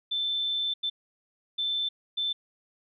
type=tone bursts at uneven times; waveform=sine; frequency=3537 Hz; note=A7; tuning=8 cents sharp; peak=-26 dBFS; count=4; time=0.11-0.74 / 0.83-0.9 / 1.58-1.89 / 2.17-2.33 s; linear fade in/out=10 ms; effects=none